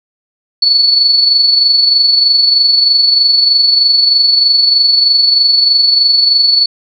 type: tone with amplitude modulation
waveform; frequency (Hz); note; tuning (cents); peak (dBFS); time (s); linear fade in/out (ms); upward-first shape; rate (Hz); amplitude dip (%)
sine; 4435; C#8; 0; -4; 0.62-6.66; 5; sine; 23.2; 45
effects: none